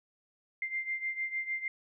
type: beating tone pair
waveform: sine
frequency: 2093 / 2099.6 Hz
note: C7 / C7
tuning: 0 / +5 cents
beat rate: 6.6 Hz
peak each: -34 / -38 dBFS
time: 0.62-1.68 s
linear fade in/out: 2 ms
effects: none